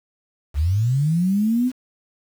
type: linear sweep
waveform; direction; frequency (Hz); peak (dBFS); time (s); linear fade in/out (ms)
sine; up; 65.41 to 260.3; -16; 0.54-1.72; 50
effects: 7-bit